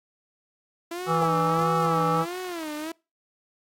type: tone with vibrato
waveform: sawtooth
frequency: 332.7 Hz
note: E4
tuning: 16 cents sharp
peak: -27 dBFS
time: 0.91-2.92 s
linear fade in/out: 5 ms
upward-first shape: sine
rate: 1.5 Hz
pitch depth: 180 cents each way
type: harmonic tone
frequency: 164.2 Hz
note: E3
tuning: 6 cents flat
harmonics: 1 / 3 / 5 / 7 / 8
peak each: -27 / -27 / -27 / -27 / -27 dBFS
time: 1.06-2.26 s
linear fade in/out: 50 ms
effects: noise-tail reverb RT60 0.3 s tail -26 dB re dry + AAC 64 kbps